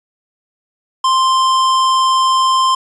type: tone with hard clipping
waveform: sine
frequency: 1046.5 Hz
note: C6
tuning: in tune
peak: -12 dBFS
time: 1.04-2.75 s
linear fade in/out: 5 ms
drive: 16 dB
effects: resampled to 22050 Hz